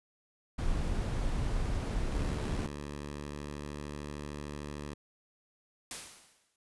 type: noise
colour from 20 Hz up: brown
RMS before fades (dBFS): -32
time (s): 0.58-2.67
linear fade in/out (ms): 10
type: tone with pitch glide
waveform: 10% pulse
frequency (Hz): 72.7 to 73.29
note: D2 to D2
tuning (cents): -17 to -3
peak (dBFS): -31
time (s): 2.11-4.94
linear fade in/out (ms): 5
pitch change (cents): +14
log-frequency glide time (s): 3.02-3.78
type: noise with exponential decay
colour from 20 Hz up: white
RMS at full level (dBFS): -38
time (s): 5.91-6.56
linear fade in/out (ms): 1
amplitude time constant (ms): 140
effects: resampled to 24000 Hz